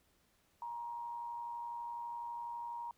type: tone with amplitude modulation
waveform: sine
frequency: 944 Hz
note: A#5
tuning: 22 cents sharp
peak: -38 dBFS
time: 0.62-2.91 s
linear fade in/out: 2 ms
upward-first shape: sine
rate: 112 Hz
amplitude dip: 45%
effects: pink hiss -73 dBFS RMS until 2.97 s